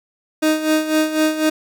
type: tone with tremolo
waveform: 30% pulse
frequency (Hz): 311.1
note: D#4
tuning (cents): 0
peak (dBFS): -10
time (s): 0.42-1.5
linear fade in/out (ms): 10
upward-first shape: sine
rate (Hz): 4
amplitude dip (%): 70
effects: none